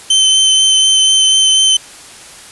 sawtooth tone with vibrato, 3081 Hz, G7, 31 cents flat, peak -4 dBFS, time 0.1-1.77 s, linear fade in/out 5 ms, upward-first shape sine, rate 4.1 Hz, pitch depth 10 cents each way, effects white hiss -35 dBFS RMS until 2.51 s + resampled to 24000 Hz

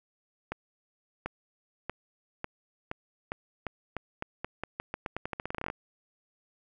accelerating click train, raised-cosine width 0.5 ms, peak -18 dBFS, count 27, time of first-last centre 0.52-5.701 s, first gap 740 ms, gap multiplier 0.86, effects none

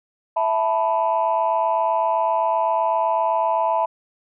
sine chord, E suspended fourth, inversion none, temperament equal, 659.3 / 880 / 987.8 Hz, E5 / A5 / B5, 0 / 0 / 0 cents, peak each -21 dBFS, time 0.36-3.86 s, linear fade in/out 10 ms, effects tanh soft clip ceiling -10 dBFS

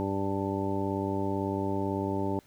harmonic tone, 98 Hz, G2, in tune, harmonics 1 / 2 / 3 / 4 / 5 / 6 / 8 / 9, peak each -35 / -35 / -33 / -34 / -42 / -38 / -46 / -36 dBFS, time 0-2.39 s, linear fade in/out 0 ms, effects pink hiss -61 dBFS RMS until 2.46 s

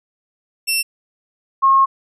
15% pulse / sine tone pair in turn, 2700 / 1080.5 Hz, E7 / C#6, +41 / -45 cents, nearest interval octave + major third, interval 1586 cents, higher first, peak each -9 dBFS, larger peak neither, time 0.67-0.83 / 1.62-1.86 s, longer second, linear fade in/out 20 ms, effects none

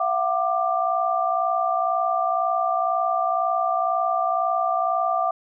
sine tone cluster, 678 / 740 / 1185 Hz, E5 / F#5 / D6, +49 / 0 / +15 cents, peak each -24 dBFS, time 0-5.31 s, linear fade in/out 5 ms, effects none

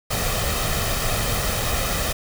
pink noise with comb filter, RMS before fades -23 dBFS, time 0.1-2.13 s, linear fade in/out 10 ms, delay 1.6 ms, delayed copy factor +0.55, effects none

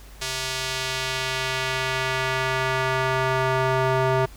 square tone with band-pass filter sweep, 130.81 Hz, C3, in tune, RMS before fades -24 dBFS, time 0.21-4.26 s, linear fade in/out 10 ms, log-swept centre 5200 to 760 Hz, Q 0.81, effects added 50 Hz sine -42 dBFS peak until 4.36 s + pink hiss -49 dBFS RMS until 4.36 s

